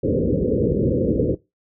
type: low-pass noise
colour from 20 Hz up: white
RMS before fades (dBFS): -19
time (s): 0.03-1.35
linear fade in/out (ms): 10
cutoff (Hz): 530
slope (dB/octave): 96
effects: noise-tail reverb RT60 0.2 s tail -18 dB re dry + high-pass 60 Hz 12 dB/octave